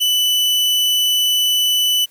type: tone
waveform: 40% pulse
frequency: 2985 Hz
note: F#7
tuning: 15 cents sharp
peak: -13 dBFS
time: 0-2.06 s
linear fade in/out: 20 ms
effects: white hiss -53 dBFS RMS until 2.1 s